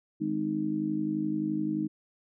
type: harmonic tone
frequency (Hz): 51.6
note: G#1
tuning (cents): -10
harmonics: 3 / 4 / 5 / 6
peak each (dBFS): -38 / -33 / -38 / -29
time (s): 0.2-1.88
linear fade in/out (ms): 20
effects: none